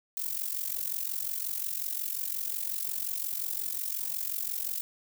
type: noise with amplitude modulation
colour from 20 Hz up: violet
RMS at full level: -30 dBFS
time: 0.17-4.81 s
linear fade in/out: 0 ms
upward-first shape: sine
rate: 45.6 Hz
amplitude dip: 80%
effects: none